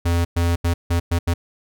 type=tone bursts at uneven times; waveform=square; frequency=85.5 Hz; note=F2; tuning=36 cents flat; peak=-17 dBFS; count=6; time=0.05-0.25 / 0.36-0.56 / 0.64-0.74 / 0.9-1 / 1.11-1.19 / 1.27-1.34 s; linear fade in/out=10 ms; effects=none